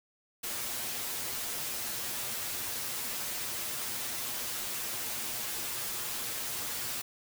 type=noise with comb filter; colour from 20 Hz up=white; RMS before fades=-36 dBFS; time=0.43-7.02 s; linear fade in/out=10 ms; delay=8.4 ms; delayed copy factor=+0.65; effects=none